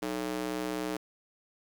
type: tone with high-pass filter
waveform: square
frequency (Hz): 61.9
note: B1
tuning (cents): +5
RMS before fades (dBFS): -34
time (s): 0.02-0.97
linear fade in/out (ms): 5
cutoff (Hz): 320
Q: 1.7
effects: 9-bit